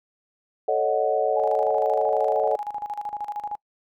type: chord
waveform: sine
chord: D# half-diminished seventh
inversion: second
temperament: equal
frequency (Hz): 440 / 554.4 / 622.3 / 740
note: A4 / C#5 / D#5 / F#5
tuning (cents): 0 / 0 / 0 / 0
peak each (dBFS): -25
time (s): 0.68-2.56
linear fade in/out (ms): 5
type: tone with tremolo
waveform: sine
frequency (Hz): 830.6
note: G#5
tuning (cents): 0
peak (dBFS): -26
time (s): 1.36-3.56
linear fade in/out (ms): 10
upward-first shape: square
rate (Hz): 13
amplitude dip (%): 75
effects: noise-tail reverb RT60 0.1 s tail -26 dB re dry

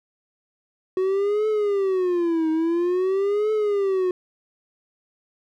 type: tone with vibrato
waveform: triangle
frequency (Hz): 370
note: F#4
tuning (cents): 0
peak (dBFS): -17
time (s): 0.97-4.11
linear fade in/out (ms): 2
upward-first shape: triangle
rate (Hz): 0.49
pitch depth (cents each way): 280
effects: none

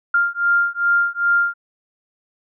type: beating tone pair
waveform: sine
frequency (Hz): 1397 / 1399.5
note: F6 / F6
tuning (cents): 0 / +3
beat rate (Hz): 2.5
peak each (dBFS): -18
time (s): 0.14-1.54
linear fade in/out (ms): 5
effects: none

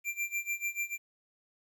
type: tone with tremolo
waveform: square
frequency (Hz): 2365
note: D7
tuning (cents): +12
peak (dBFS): -30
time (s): 0.04-0.98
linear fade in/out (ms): 50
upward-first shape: sine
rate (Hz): 6.8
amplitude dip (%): 90
effects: 11-bit

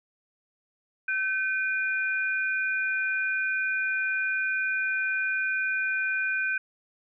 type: tone pair together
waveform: sine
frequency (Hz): 1534 / 2435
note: G6 / D#7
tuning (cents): -38 / -38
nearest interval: minor sixth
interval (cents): 800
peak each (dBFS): -26 / -30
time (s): 1.08-6.58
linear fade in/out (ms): 5
effects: none

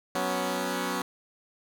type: chord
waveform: 10% pulse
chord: F# suspended fourth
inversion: none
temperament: equal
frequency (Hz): 185 / 246.9 / 277.2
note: F#3 / B3 / C#4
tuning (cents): 0 / 0 / 0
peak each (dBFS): -24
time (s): 0.15-1.02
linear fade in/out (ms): 2
effects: none

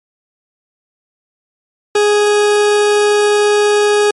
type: tone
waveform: 40% pulse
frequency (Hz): 415.3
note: G#4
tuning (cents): 0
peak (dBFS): -8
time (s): 1.95-4.11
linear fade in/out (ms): 5
effects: MP3 48 kbps

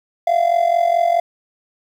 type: tone with amplitude modulation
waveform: triangle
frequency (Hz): 687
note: F5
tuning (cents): -29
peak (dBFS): -7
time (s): 0.27-1.2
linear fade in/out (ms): 5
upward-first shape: sine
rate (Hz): 44.7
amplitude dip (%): 80
effects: tanh soft clip ceiling -4 dBFS + 8-bit

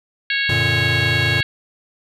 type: harmonic tone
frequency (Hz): 551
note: C#5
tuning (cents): -11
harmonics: 3 / 4 / 5 / 6 / 7 / 8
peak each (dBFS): -21 / -23 / -25 / -27 / -28 / -29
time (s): 0.3-1.43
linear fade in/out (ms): 2
type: chord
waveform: square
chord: Gb augmented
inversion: none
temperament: equal with one note detuned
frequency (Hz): 92.5 / 116.54 / 146.32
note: Gb2 / Bb2 / D3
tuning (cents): 0 / 0 / -6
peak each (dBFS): -25 / -22 / -26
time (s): 0.49-1.41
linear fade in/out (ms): 5
effects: resampled to 32000 Hz

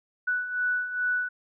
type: beating tone pair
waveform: sine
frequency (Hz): 1480 / 1482.4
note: F#6 / F#6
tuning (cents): 0 / +3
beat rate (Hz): 2.4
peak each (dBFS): -32 / -26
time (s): 0.27-1.29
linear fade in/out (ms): 10
effects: none

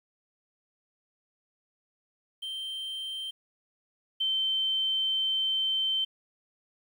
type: tone pair in turn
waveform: triangle / sine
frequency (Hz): 3136 / 3100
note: G7 / G7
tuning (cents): 0 / -20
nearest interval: unison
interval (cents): 20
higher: first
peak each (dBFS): -32 / -25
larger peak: second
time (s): 2.42-3.31 / 4.2-6.05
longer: second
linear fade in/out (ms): 10
effects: 10-bit

